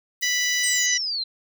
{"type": "noise", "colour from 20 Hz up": "violet", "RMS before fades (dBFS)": -38, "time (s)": [0.21, 0.86], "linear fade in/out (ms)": 2}
{"type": "harmonic tone", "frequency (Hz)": 987.8, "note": "B5", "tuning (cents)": 0, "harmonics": [2, 3, 4, 5, 6, 7], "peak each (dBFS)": [-24, -29, -30, -31, -26, -37], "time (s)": [0.22, 0.98], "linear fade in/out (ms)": 10}
{"type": "exponential sweep", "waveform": "sine", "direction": "down", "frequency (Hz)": [8670, 4029], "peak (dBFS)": -24, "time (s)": [0.63, 1.24], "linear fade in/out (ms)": 10}
{"effects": []}